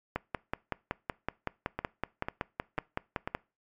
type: two click trains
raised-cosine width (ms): 0.5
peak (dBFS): -15 / -17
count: 18 / 4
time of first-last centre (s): 0.16-3.349 / 1.79-3.275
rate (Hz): 5.33 / 2.02
effects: noise-tail reverb RT60 0.3 s tail -23 dB re dry + MP3 96 kbps